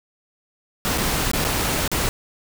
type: noise with dropouts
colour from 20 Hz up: pink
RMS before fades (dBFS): -22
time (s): 0.85-2.09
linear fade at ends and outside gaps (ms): 0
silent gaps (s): 0.976-0.981 / 1.315-1.334 / 1.443-1.449 / 1.877-1.916
effects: none